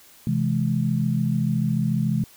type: chord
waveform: sine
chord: C augmented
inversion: none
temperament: equal with one note detuned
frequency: 130.81 / 164.81 / 211.4 Hz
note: C3 / E3 / G#3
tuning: 0 / 0 / +31 cents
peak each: -24 dBFS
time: 0.27-2.24 s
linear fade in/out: 2 ms
effects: white hiss -51 dBFS RMS until 2.36 s